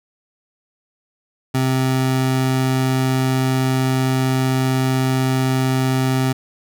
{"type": "tone", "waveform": "25% pulse", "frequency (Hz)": 130.81, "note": "C3", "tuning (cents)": 0, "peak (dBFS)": -12, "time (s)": [1.54, 6.33], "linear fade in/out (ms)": 10, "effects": []}